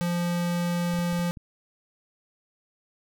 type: tone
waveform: square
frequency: 173.9 Hz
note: F3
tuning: 7 cents flat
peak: -25 dBFS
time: 0.01-1.31 s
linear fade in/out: 0 ms
type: clicks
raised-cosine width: 5 ms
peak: -29 dBFS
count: 5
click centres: 0.939 / 0.989 / 1.13 / 1.192 / 1.372 s
effects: none

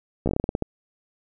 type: slowing click train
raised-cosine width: 2 ms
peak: -10 dBFS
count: 11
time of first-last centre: 0.26-0.623 s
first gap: 14 ms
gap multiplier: 1.2
effects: none

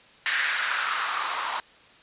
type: noise with band-pass filter sweep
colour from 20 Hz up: blue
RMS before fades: -27 dBFS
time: 0.26-1.6 s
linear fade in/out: 0 ms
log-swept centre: 1800 to 940 Hz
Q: 3.4
effects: white hiss -53 dBFS RMS until 2.02 s + resampled to 8000 Hz

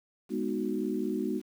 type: chord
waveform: sine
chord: G# minor seventh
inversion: none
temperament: equal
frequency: 207.7 / 246.9 / 311.1 / 370 Hz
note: G#3 / B3 / D#4 / F#4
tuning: 0 / 0 / 0 / 0 cents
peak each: -34 dBFS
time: 0.29-1.42 s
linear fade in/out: 50 ms
effects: 9-bit

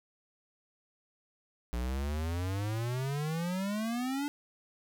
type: exponential sweep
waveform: square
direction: up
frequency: 58.1 to 293.7 Hz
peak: -32 dBFS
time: 1.73-4.28 s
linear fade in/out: 0 ms
effects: none

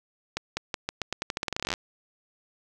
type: accelerating click train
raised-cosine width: 0.2 ms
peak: -11 dBFS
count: 22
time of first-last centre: 0.37-1.738 s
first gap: 200 ms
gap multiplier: 0.86
effects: none

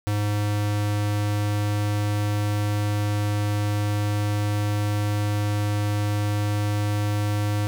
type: tone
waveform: square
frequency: 103.83 Hz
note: G#2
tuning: in tune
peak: -22 dBFS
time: 0.07-7.67 s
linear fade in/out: 0 ms
effects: 9-bit

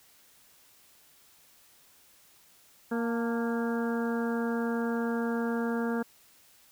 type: harmonic tone with a mistuned harmonic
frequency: 233.1 Hz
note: A#3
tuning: in tune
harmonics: 1 / 2 / 3 / 4 / 5 / 6 / 7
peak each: -29 / -33 / -41 / -41 / -45 / -41 / -42 dBFS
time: 2.91-6.03 s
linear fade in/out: 10 ms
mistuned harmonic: 4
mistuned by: -43 cents
effects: white hiss -60 dBFS RMS until 6.71 s

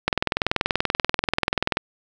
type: click train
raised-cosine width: 0.3 ms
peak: -3 dBFS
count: 36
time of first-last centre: 0.08-1.771 s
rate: 20.7 Hz
effects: none

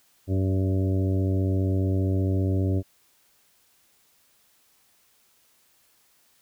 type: harmonic tone with a mistuned harmonic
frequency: 95 Hz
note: F#2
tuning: 46 cents sharp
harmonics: 1 / 2 / 3 / 4 / 5 / 6 / 7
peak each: -22 / -32 / -29 / -33 / -40 / -38 / -44 dBFS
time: 0.27-2.83 s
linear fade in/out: 50 ms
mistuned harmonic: 6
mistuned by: +18 cents
effects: white hiss -63 dBFS RMS until 6.41 s

